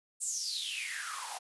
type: noise with high-pass filter sweep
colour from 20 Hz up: white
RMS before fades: -37 dBFS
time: 0.2-1.39 s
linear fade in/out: 20 ms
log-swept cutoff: 8400 to 720 Hz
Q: 9.4
effects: resampled to 24000 Hz